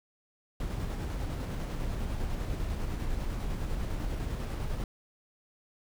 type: noise with tremolo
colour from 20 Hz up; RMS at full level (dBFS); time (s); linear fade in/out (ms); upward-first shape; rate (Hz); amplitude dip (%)
brown; -32; 0.6-4.84; 2; square; 10; 25
effects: none